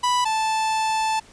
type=tone pair in turn; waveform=45% pulse; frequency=987.8 / 877.8 Hz; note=B5 / A5; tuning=0 / -4 cents; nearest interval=major second; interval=204 cents; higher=first; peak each=-18 / -20 dBFS; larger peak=first; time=0.03-0.25 / 0.25-1.2 s; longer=second; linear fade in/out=10 ms; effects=pink hiss -50 dBFS RMS until 1.32 s + resampled to 22050 Hz